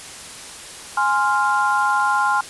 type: chord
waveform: sine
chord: F minor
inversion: first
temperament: equal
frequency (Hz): 830.6 / 1046.5 / 1396.9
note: Ab5 / C6 / F6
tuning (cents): 0 / 0 / 0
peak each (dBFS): -20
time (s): 0.97-2.41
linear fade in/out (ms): 5
effects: white hiss -36 dBFS RMS until 2.49 s + resampled to 24000 Hz